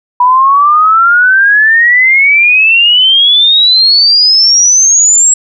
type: exponential sweep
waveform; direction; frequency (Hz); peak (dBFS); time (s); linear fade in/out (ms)
sine; up; 975 to 7710; -3; 0.2-5.34; 5
effects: none